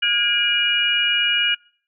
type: tone cluster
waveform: sine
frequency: 1431 / 1638 / 2396 / 2889 Hz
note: F6 / G#6 / D7 / F#7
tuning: +42 / -24 / +34 / -42 cents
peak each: -26 / -25 / -23 / -18 dBFS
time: 0.02-1.55 s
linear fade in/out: 10 ms
effects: noise-tail reverb RT60 0.5 s tail -24 dB re dry